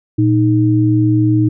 sine tone pair together, 116.61 / 311.1 Hz, A#2 / D#4, +1 / 0 cents, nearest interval octave + perfect fourth, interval 1699 cents, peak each -12 dBFS, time 0.18-1.49 s, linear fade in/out 10 ms, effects none

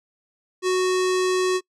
square tone with low-pass filter, 369.4 Hz, F#4, 3 cents flat, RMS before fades -21 dBFS, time 0.62-1.61 s, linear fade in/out 50 ms, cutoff 7500 Hz, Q 1.4, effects noise-tail reverb RT60 0.1 s tail -26 dB re dry

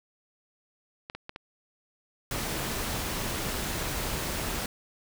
clicks, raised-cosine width 0.3 ms, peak -22 dBFS, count 6, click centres 1.099 / 1.15 / 1.294 / 1.361 / 2.391 / 2.648 s
pink noise, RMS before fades -32 dBFS, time 2.31-4.66 s, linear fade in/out 2 ms
effects none

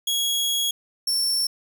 sawtooth tone pair in turn, 3322 / 5429 Hz, G#7 / F8, 0 / -50 cents, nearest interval major sixth, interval 850 cents, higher second, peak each -18 dBFS, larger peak neither, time 0.07-0.71 / 1.07-1.47 s, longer first, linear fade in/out 5 ms, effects none

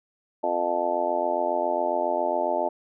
harmonic tone, 87.31 Hz, F2, in tune, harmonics 3 / 4 / 5 / 6 / 7 / 8 / 9 / 10, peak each -37 / -32 / -35 / -37 / -26 / -30 / -38 / -28 dBFS, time 0.43-2.69 s, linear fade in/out 10 ms, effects none

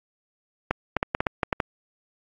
clicks, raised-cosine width 0.5 ms, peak -7 dBFS, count 9, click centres 0.71 / 0.967 / 1.029 / 1.149 / 1.205 / 1.268 / 1.432 / 1.528 / 1.602 s, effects AAC 48 kbps

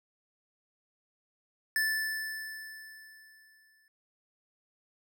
square tone with exponential decay, 1754 Hz, A6, 6 cents flat, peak -26 dBFS, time 1.76-3.88 s, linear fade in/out 1 ms, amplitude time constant 460 ms, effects none

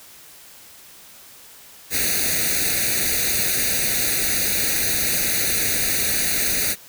white noise with comb filter, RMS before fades -21 dBFS, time 1.9-6.76 s, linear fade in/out 50 ms, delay 0.47 ms, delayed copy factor +0.95, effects white hiss -45 dBFS RMS until 6.88 s

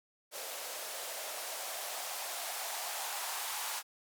violet noise with band-pass filter sweep, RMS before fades -40 dBFS, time 0.31-3.83 s, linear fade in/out 50 ms, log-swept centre 530 to 870 Hz, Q 3.1, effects none

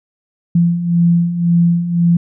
sine beating tone pair, 169.8 / 171.7 Hz, F3 / F3, -48 / -29 cents, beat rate 1.9 Hz, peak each -17 / -11 dBFS, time 0.55-2.17 s, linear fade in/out 5 ms, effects none

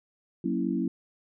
sine chord, F# dominant seventh, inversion none, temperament equal, 185 / 233.1 / 277.2 / 329.6 Hz, F#3 / A#3 / C#4 / E4, 0 / 0 / 0 / 0 cents, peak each -31 dBFS, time 0.44-0.88 s, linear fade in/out 5 ms, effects none

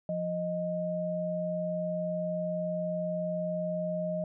sine tone pair together, 174.61 / 621.9 Hz, F3 / D#5, 0 / -1 cents, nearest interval octave + minor seventh, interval 2199 cents, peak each -34 / -31 dBFS, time 0.09-4.24 s, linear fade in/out 2 ms, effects none

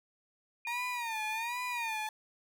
sine tone with tremolo, 2436 Hz, D#7, 37 cents flat, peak -35 dBFS, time 0.65-2.07 s, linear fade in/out 2 ms, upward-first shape triangle, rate 1.9 Hz, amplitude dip 45%
35% pulse tone with vibrato, 926 Hz, A#5, 12 cents flat, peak -34 dBFS, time 0.67-2.09 s, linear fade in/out 2 ms, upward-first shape sine, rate 1.3 Hz, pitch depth 130 cents each way
effects none

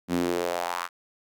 sawtooth tone with high-pass filter sweep, 87.31 Hz, F2, in tune, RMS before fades -28 dBFS, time 0.08-0.89 s, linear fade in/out 50 ms, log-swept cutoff 210 to 1300 Hz, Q 2.9, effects none

